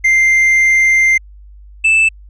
triangle tone pair in turn, 2093 / 2637 Hz, C7 / E7, 0 / 0 cents, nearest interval major third, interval 400 cents, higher second, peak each -6 dBFS, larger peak neither, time 0.04-1.18 / 1.84-2.09 s, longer first, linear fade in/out 10 ms, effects added 50 Hz sine -35 dBFS peak until 2.29 s + resampled to 22050 Hz

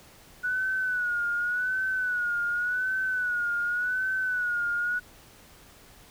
sine tone with vibrato, 1472 Hz, F#6, 9 cents flat, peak -25 dBFS, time 0.43-5 s, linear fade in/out 20 ms, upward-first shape sine, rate 0.88 Hz, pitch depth 68 cents each way, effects pink hiss -53 dBFS RMS until 6.1 s

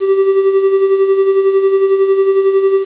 triangle tone with tremolo, 388.6 Hz, G4, 15 cents flat, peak -4 dBFS, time 0-2.85 s, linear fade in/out 50 ms, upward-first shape sine, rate 11 Hz, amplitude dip 55%, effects resampled to 8000 Hz + 7-bit

